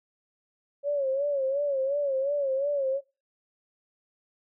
sine tone with vibrato, 554.4 Hz, C#5, in tune, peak -24 dBFS, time 0.83-3.01 s, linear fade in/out 50 ms, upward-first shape sine, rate 2.8 Hz, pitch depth 88 cents each way, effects noise-tail reverb RT60 0.3 s tail -24 dB re dry

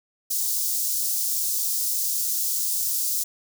white high-pass noise, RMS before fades -25 dBFS, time 0.3-3.24 s, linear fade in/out 10 ms, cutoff 5100 Hz, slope 24 dB/octave, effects none

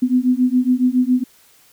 sine beating tone pair, 248.3 / 255.5 Hz, B3 / C4, +9 / -41 cents, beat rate 7.2 Hz, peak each -16 dBFS, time 0.02-1.24 s, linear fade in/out 10 ms, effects white hiss -52 dBFS RMS until 1.72 s

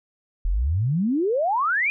sine exponential sweep, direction up, 37.93 to 2489 Hz, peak -19 dBFS, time 0.45-1.9 s, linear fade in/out 0 ms, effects none

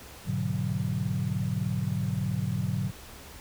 sine chord, G# half-diminished seventh, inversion none, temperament equal, 103.83 / 123.47 / 146.83 / 185 Hz, G#2 / B2 / D3 / F#3, 0 / 0 / 0 / 0 cents, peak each -32 dBFS, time 0.25-2.92 s, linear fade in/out 50 ms, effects added 68 Hz sine -52 dBFS peak until 3.4 s + pink hiss -47 dBFS RMS until 3.4 s

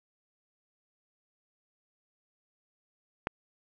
click, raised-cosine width 0.5 ms, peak -14 dBFS, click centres 3.271 s, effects none

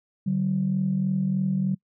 sine tone pair together, 146.75 / 190 Hz, D3 / F#3, -1 / +46 cents, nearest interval major third, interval 447 cents, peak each -27 / -22 dBFS, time 0.26-1.75 s, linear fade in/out 10 ms, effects noise-tail reverb RT60 0.1 s tail -26 dB re dry + tanh soft clip ceiling -14 dBFS

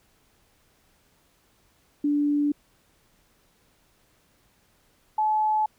sine tone pair in turn, 291.4 / 859.7 Hz, D4 / A5, -13 / -40 cents, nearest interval octave + perfect fifth, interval 1873 cents, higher second, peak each -20 dBFS, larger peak neither, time 2.04-2.52 / 5.18-5.66 s, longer neither, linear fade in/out 5 ms, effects pink hiss -64 dBFS RMS until 5.78 s

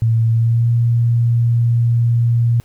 sine tone with pitch glide, 113.8 to 117.75 Hz, A#2 to A#2, -41 to +18 cents, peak -11 dBFS, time 0.02-2.6 s, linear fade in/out 0 ms, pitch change +59 cents, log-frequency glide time 0.31-0.69 s, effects pink hiss -54 dBFS RMS until 2.64 s

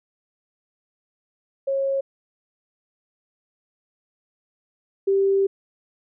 sine tone pair in turn, 545 / 391.6 Hz, C#5 / G4, -29 / -2 cents, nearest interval tritone, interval 573 cents, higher first, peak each -20 / -16 dBFS, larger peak second, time 1.67-2.01 / 5.07-5.47 s, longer second, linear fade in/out 10 ms, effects none

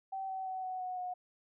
sine tone with pitch steps, 770 / 761.2 / 752.4 / 743.8 / 735.2 / 726.8 Hz, G5 / F#5 / F#5 / F#5 / F#5 / F#5, -31 / +49 / +29 / +9 / -11 / -31 cents, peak -36 dBFS, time 0.12-1.14 s, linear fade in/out 10 ms, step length 170 ms, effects none

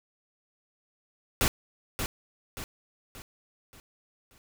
pink noise with echo, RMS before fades -24 dBFS, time 1.41-1.48 s, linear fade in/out 0 ms, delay 580 ms, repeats 5, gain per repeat -7 dB, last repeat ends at 4.38 s, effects none

